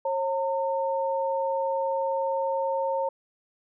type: tone pair together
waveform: sine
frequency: 541 / 909.8 Hz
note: C#5 / A#5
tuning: -42 / -42 cents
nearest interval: major sixth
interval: 900 cents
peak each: -26 / -28 dBFS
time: 0.05-3.09 s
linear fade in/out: 5 ms
effects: none